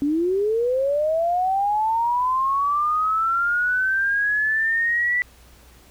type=linear sweep; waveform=sine; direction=up; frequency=277.2 to 1975.5 Hz; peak=-18 dBFS; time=0.02-5.22 s; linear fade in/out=0 ms; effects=added 60 Hz sine -51 dBFS peak until 5.9 s + pink hiss -52 dBFS RMS until 5.9 s